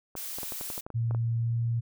clicks, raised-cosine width 1 ms, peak -25 dBFS, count 11, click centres 0.153 / 0.385 / 0.432 / 0.522 / 0.611 / 0.702 / 0.779 / 0.865 / 0.903 / 1.11 / 1.148 s
blue noise, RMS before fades -37 dBFS, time 0.16-0.81 s, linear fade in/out 10 ms
sine tone with pitch glide, 115.7 to 116.71 Hz, A#2 to A#2, -13 to +3 cents, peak -25 dBFS, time 0.94-1.81 s, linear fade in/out 20 ms, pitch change +16 cents, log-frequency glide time 1.38-1.55 s
effects none

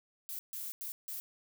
violet noise bursts at uneven times, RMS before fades -41 dBFS, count 4, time 0.29-0.39 / 0.53-0.72 / 0.81-0.92 / 1.08-1.2 s, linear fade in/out 0 ms, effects none

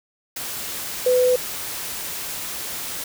sine tone in noise, 502 Hz, B4, 28 cents sharp, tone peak -14 dBFS, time 1.06-1.36 s, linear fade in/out 5 ms, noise white, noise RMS -30 dBFS, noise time 0.36-3.04 s, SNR +13 dB, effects none

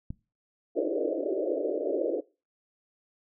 click, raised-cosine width 5 ms, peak -23 dBFS, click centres 0.105 s
white band-pass noise, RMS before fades -29 dBFS, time 0.75-2.21 s, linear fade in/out 20 ms, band 290 to 620 Hz, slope 96 dB/octave
effects noise-tail reverb RT60 0.3 s tail -21 dB re dry

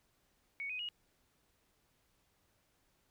sine tone with pitch steps, 2228 / 2502 / 2884 Hz, C#7 / D#7 / F#7, +8 / +9 / -45 cents, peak -38 dBFS, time 0.6-0.888 s, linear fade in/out 0 ms, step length 96 ms, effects pink hiss -75 dBFS RMS until 3.1 s

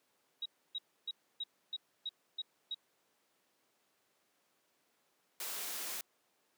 sine tone bursts, 3823 Hz, A#7, 43 cents sharp, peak -36 dBFS, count 8, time 0.42-2.746 s, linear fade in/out 5 ms, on 37 ms, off 290 ms
white noise, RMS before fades -41 dBFS, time 5.4-6.01 s, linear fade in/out 2 ms
effects pink hiss -75 dBFS RMS until 6.57 s + high-pass 300 Hz 12 dB/octave

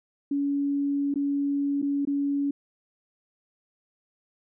sine tone with dropouts, 282.5 Hz, C#4, 33 cents sharp, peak -23 dBFS, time 0.31-2.51 s, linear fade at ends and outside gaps 5 ms, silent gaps 1.141-1.157 / 1.818-1.825 / 2.052-2.072 s, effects none

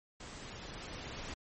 pink noise with level ramp, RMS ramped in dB -48 to -43 dBFS, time 0.2-1.34 s, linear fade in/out 5 ms, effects MP3 32 kbps

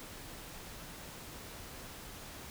silence, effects pink hiss -48 dBFS RMS until 2.5 s

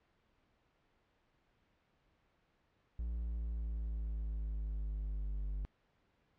triangle exponential sweep, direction down, 58.27 to 49 Hz, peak -34 dBFS, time 2.99-5.65 s, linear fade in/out 0 ms, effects pink hiss -75 dBFS RMS until 6.38 s + low-pass 3000 Hz 12 dB/octave

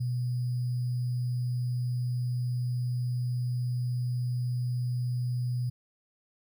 sine tone with sample-and-hold, 123.47 Hz, B2, in tune, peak -27 dBFS, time 0-5.7 s, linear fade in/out 10 ms, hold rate 4900 Hz, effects none

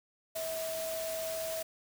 sine tone in noise, 647 Hz, E5, 32 cents flat, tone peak -35 dBFS, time 0.35-1.63 s, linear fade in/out 10 ms, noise white, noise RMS -41 dBFS, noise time 0.35-1.63 s, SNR +3 dB, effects none

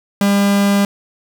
45% pulse tone, 200.6 Hz, G3, 40 cents sharp, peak -11 dBFS, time 0.21-0.85 s, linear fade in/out 2 ms, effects 8-bit

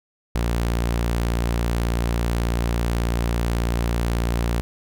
sawtooth tone, 58.27 Hz, A#1, in tune, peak -16 dBFS, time 0.35-4.61 s, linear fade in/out 0 ms, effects none

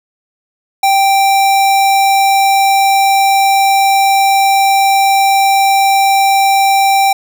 square tone, 784 Hz, G5, in tune, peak -8 dBFS, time 0.83-7.13 s, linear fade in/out 5 ms, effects none

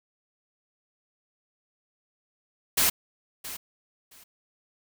white noise with echo, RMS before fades -22 dBFS, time 2.77-2.9 s, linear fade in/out 10 ms, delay 670 ms, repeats 2, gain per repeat -15 dB, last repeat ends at 4.24 s, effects none

